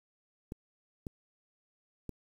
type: clicks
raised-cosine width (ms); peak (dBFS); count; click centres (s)
3; -26; 3; 0.521 / 1.068 / 2.093
effects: 9-bit